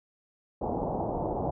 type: low-pass noise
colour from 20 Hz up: white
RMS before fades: -31 dBFS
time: 0.61-1.51 s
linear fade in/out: 10 ms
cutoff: 860 Hz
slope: 48 dB/octave
effects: none